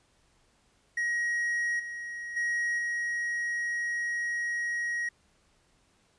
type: tone with level steps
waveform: triangle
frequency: 1894 Hz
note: A#6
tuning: 27 cents sharp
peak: -25 / -34 / -25 / -27 dBFS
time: 0.97-5.09 s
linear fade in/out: 5 ms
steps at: 1.79 / 2.36 / 2.78 s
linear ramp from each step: 10 ms
effects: pink hiss -67 dBFS RMS until 6.18 s + resampled to 22050 Hz